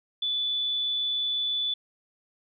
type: tone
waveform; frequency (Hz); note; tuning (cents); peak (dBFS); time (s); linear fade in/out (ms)
sine; 3474; A7; -23; -25; 0.22-1.74; 5
effects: none